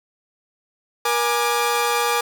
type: tone cluster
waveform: sawtooth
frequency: 476 / 830 / 1187 Hz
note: A#4 / G#5 / D6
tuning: +36 / -1 / +18 cents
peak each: -19 / -19 / -19 dBFS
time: 1.05-2.21 s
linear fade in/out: 5 ms
effects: none